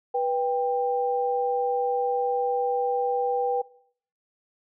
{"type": "tone pair together", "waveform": "sine", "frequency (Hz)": [490, 791.1], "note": ["B4", "G5"], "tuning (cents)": [-14, 16], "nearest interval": "minor sixth", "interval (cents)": 830, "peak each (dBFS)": -25, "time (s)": [0.14, 3.62], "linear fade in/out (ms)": 10, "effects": ["noise-tail reverb RT60 0.6 s tail -21 dB re dry"]}